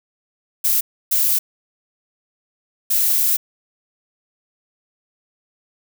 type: noise bursts at uneven times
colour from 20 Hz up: violet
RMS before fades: -17 dBFS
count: 3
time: 0.64-0.81 / 1.11-1.39 / 2.9-3.37 s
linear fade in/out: 10 ms
effects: none